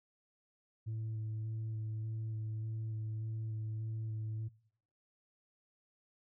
sine tone with vibrato, 110 Hz, A2, in tune, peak -34 dBFS, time 0.86-4.49 s, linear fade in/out 20 ms, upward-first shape square, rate 1.7 Hz, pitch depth 12 cents each way, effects noise-tail reverb RT60 0.7 s tail -24 dB re dry + tanh soft clip ceiling -35 dBFS

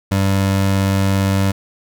square tone pair together, 97.4 / 194.8 Hz, G2 / G3, -11 / -11 cents, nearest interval octave, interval 1200 cents, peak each -16 / -19 dBFS, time 0.11-1.52 s, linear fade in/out 10 ms, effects none

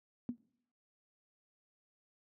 sine tone with exponential decay, 242.3 Hz, B3, 33 cents flat, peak -30 dBFS, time 0.29-0.38 s, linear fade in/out 0 ms, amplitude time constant 18 ms, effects noise-tail reverb RT60 0.7 s tail -22 dB re dry + high-pass 100 Hz 12 dB/octave

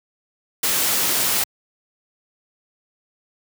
white noise, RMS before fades -20 dBFS, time 0.63-1.44 s, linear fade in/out 5 ms, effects high-pass 100 Hz 12 dB/octave

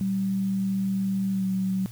sine tone with pitch glide, 193.5 to 189.63 Hz, G3 to F#3, -22 to +43 cents, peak -23 dBFS, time 0.01-1.86 s, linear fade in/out 0 ms, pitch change -35 cents, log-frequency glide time 1.32-1.46 s, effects added 117 Hz sine -39 dBFS peak until 1.91 s + white hiss -51 dBFS RMS until 1.91 s

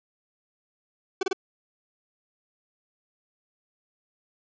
40% pulse tone bursts, 380 Hz, F#4, 46 cents sharp, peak -22 dBFS, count 3, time 1.21-1.331 s, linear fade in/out 5 ms, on 21 ms, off 29 ms, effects resampled to 16000 Hz + 9-bit

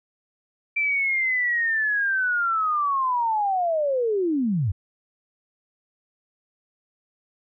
sine linear sweep, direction down, 2351 to 82.41 Hz, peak -20 dBFS, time 0.76-4.72 s, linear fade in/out 10 ms, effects none

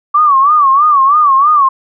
sine tone with vibrato, 1145 Hz, D6, 44 cents flat, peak -5 dBFS, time 0.14-1.69 s, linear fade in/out 10 ms, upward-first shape sine, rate 3.1 Hz, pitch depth 130 cents each way, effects none

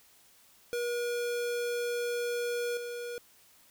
square tone with level steps, 480 Hz, B4, 49 cents flat, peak -31 / -37 dBFS, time 0.73-3.18 s, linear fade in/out 0 ms, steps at 2.77 s, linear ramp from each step 2 ms, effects white hiss -61 dBFS RMS until 3.7 s

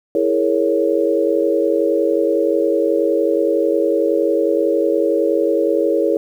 sine chord, A# half-diminished seventh, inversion second, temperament equal, 329.6 / 415.3 / 466.2 / 554.4 Hz, E4 / G#4 / A#4 / C#5, 0 / 0 / 0 / 0 cents, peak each -19 dBFS, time 0.15-6.17 s, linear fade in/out 2 ms, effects 8-bit

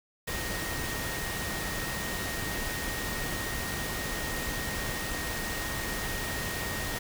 sine tone in noise, 1864.7 Hz, A#6, in tune, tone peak -38 dBFS, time 0.27-6.99 s, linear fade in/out 10 ms, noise pink, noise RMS -34 dBFS, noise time 0.27-6.99 s, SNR -7 dB, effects none

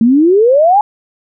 sine exponential sweep, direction up, 219.7 to 862 Hz, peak -5 dBFS, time 0.01-0.81 s, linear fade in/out 2 ms, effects none

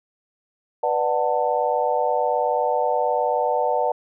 sine chord, B minor seventh, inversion none, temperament just, 493.9 / 592.7 / 740.8 / 889 Hz, B4 / D5 / F#5 / A5, 0 / +16 / +2 / +18 cents, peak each -24 dBFS, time 0.83-3.92 s, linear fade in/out 5 ms, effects none

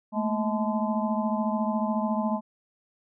sine tone cluster, 214.8 / 228.8 / 637 / 864 / 1027 Hz, A3 / A#3 / D#5 / A5 / C6, -41 / -32 / +41 / -32 / -33 cents, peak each -27 / -31 / -32 / -32 / -35 dBFS, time 0.12-2.41 s, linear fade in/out 50 ms, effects none

